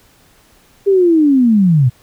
sine linear sweep, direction down, 404.5 to 116.1 Hz, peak -7 dBFS, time 0.86-1.9 s, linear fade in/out 20 ms, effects pink hiss -50 dBFS RMS until 2.02 s

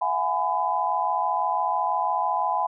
sine tone cluster, 673 / 739 / 833 / 1005 Hz, E5 / F#5 / G#5 / B5, +36 / -2 / +5 / +30 cents, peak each -31 / -29 / -26 / -25 dBFS, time 0.01-2.67 s, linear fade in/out 10 ms, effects none

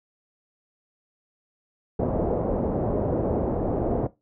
white low-pass noise, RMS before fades -25 dBFS, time 1.99-4.07 s, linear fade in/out 5 ms, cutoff 610 Hz, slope 24 dB/octave, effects noise-tail reverb RT60 0.2 s tail -17 dB re dry

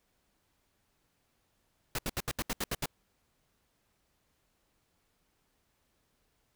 pink noise bursts, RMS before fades -33 dBFS, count 9, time 1.95-2.858 s, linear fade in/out 2 ms, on 36 ms, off 73 ms, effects pink hiss -75 dBFS RMS until 6.55 s

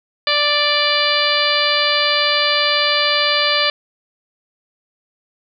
harmonic tone, 587.3 Hz, D5, in tune, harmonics 1 / 2 / 3 / 4 / 5 / 6 / 7 / 8, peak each -22 / -22 / -22 / -22 / -22 / -22 / -22 / -22 dBFS, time 0.27-3.7 s, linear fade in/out 2 ms, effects none

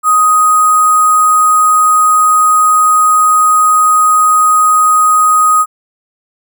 sine tone with sample-and-hold, 1249 Hz, D#6, 6 cents sharp, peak -5 dBFS, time 0.03-5.66 s, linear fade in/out 50 ms, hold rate 8820 Hz, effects none

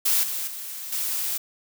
blue noise with level steps, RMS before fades -21 / -29 / -35 / -27 dBFS, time 0.05-1.38 s, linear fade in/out 10 ms, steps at 0.23 / 0.47 / 0.92 s, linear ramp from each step 5 ms, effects none

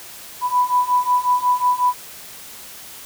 sine beating tone pair, 987.8 / 993.3 Hz, B5 / B5, 0 / +10 cents, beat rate 5.5 Hz, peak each -19 / -17 dBFS, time 0.41-1.94 s, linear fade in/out 50 ms, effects white hiss -38 dBFS RMS until 3.05 s

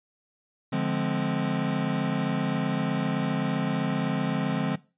square chord, D half-diminished seventh, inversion none, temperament equal with one note detuned, 146.83 / 174.61 / 210.1 / 261.6 Hz, D3 / F3 / Ab3 / C4, 0 / 0 / +20 / 0 cents, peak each -31 dBFS, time 0.72-4.76 s, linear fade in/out 10 ms, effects noise-tail reverb RT60 0.3 s tail -20 dB re dry + resampled to 8000 Hz

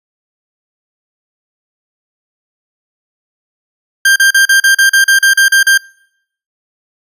40% pulse tone bursts, 1587 Hz, G6, 21 cents sharp, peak -4 dBFS, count 12, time 4.05-5.777 s, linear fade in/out 5 ms, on 110 ms, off 37 ms, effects noise-tail reverb RT60 0.7 s tail -26 dB re dry + resampled to 32000 Hz

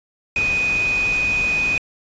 sine tone in noise, 2489 Hz, D#7, in tune, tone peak -17 dBFS, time 0.36-1.78 s, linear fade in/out 2 ms, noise pink, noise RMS -30 dBFS, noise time 0.36-1.78 s, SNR +10 dB, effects resampled to 16000 Hz

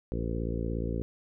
harmonic tone with a mistuned harmonic, 57 Hz, A#1, 38 cents flat, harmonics 1 / 2 / 3 / 4 / 5 / 6 / 7 / 8 / 9, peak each -33 / -36 / -38 / -39 / -40 / -41 / -41 / -42 / -43 dBFS, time 0.12-1.02 s, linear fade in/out 0 ms, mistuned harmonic 9, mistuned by -20 cents, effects none

